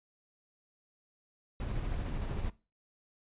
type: noise with tremolo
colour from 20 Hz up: brown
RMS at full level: -34 dBFS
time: 1.6-2.5 s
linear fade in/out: 2 ms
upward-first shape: square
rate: 13 Hz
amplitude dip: 25%
effects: noise-tail reverb RT60 0.3 s tail -19 dB re dry + resampled to 8000 Hz